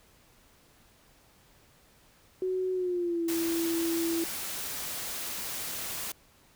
sine tone with pitch glide, 371.6 to 333 Hz, F#4 to E4, +7 to +18 cents, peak -27 dBFS, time 2.42-4.24 s, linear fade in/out 2 ms, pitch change -189 cents, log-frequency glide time 2.73-3.26 s
white noise, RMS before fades -36 dBFS, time 3.28-6.12 s, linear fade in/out 5 ms
effects pink hiss -61 dBFS RMS until 6.55 s

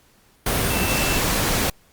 sine tone in noise, 2668 Hz, E7, 20 cents sharp, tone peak -27 dBFS, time 0.7-1.18 s, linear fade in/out 5 ms, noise pink, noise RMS -21 dBFS, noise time 0.46-1.7 s, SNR -9 dB, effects pink hiss -57 dBFS RMS until 1.92 s + Opus 48 kbps

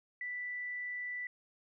sine tone, 1975.5 Hz, B6, in tune, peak -37 dBFS, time 0.21-1.27 s, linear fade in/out 2 ms, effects none

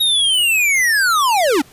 square linear sweep, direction down, 3798 to 251.9 Hz, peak -13 dBFS, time 0-1.62 s, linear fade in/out 10 ms, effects pink hiss -46 dBFS RMS until 1.72 s + resampled to 32000 Hz

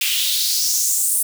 white noise with high-pass filter sweep, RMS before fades -19 dBFS, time 0.01-1.23 s, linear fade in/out 5 ms, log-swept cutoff 2600 to 9900 Hz, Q 3.4, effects none

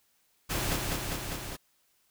pink noise with echo, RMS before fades -31 dBFS, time 0.49-0.77 s, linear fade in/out 20 ms, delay 200 ms, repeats 4, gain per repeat -2 dB, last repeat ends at 1.57 s, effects white hiss -70 dBFS RMS until 2.1 s

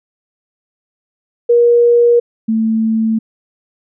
sine tone pair in turn, 475.6 / 222.3 Hz, A#4 / A3, +35 / +18 cents, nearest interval octave + minor second, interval 1317 cents, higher first, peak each -6 / -11 dBFS, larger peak first, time 1.49-2.2 / 2.48-3.19 s, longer neither, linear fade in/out 10 ms, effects none

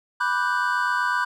triangle chord, G major seventh, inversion first, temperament equal, 987.8 / 1174.7 / 1480 / 1568 Hz, B5 / D6 / F#6 / G6, 0 / 0 / 0 / 0 cents, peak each -23 / -27 / -24 / -25 dBFS, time 0.2-1.25 s, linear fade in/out 10 ms, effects none

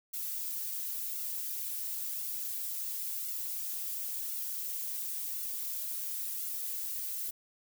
violet noise with flanger, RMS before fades -37 dBFS, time 0.13-7.31 s, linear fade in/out 10 ms, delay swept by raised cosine 1.4 to 5.5 ms, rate 0.95 Hz, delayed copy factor +0.95, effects none

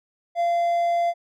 triangle tone, 688 Hz, F5, 26 cents flat, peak -17 dBFS, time 0.35-1.14 s, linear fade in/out 50 ms, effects none

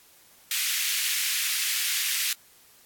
pink high-pass noise, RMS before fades -27 dBFS, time 0.51-2.33 s, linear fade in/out 2 ms, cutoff 2000 Hz, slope 24 dB/octave, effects white hiss -56 dBFS RMS until 2.85 s + AAC 64 kbps

